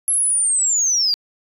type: linear sweep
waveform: sine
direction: down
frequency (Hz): 11175 to 4641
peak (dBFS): -14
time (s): 0.08-1.14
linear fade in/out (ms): 0
effects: tanh soft clip ceiling -10 dBFS